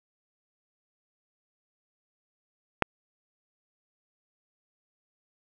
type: click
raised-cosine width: 0.5 ms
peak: -5 dBFS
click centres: 2.823 s
effects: none